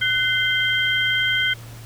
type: tone cluster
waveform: sine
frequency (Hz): 1503 / 2075 / 3166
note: F#6 / C7 / G7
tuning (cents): +27 / -15 / +17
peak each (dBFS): -22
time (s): 0.01-1.54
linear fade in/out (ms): 10
effects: added 115 Hz sine -37 dBFS peak until 1.85 s + pink hiss -44 dBFS RMS until 1.85 s